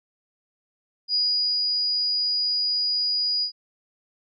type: tone with ADSR envelope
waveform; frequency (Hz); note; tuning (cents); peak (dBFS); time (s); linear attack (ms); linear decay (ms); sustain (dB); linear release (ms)
sine; 4902; D#8; -27; -19; 1.08-3.52; 61; 430; -2; 93
effects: none